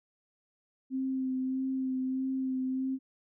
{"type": "tone with vibrato", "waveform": "sine", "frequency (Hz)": 261.6, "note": "C4", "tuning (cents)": 0, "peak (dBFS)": -29, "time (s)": [0.9, 2.99], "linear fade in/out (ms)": 50, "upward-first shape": "sine", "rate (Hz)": 1.6, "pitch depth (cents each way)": 18, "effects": []}